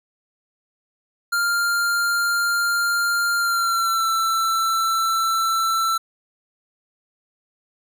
square tone with pitch glide, 1396.9 to 1336.1 Hz, F6 to E6, 0 to +23 cents, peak -19 dBFS, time 1.32-5.98 s, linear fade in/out 10 ms, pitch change -77 cents, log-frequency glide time 3.37-4.06 s, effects none

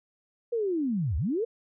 sine linear two-way sweep, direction down then up, 486.1 to 64.4 to 486.1 Hz, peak -25 dBFS, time 0.52-1.45 s, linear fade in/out 10 ms, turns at 1.17 s, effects none

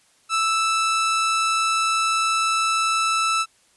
sawtooth tone, 1318.5 Hz, E6, in tune, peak -15 dBFS, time 0.29-3.46 s, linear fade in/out 50 ms, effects white hiss -59 dBFS RMS until 3.76 s + resampled to 24000 Hz

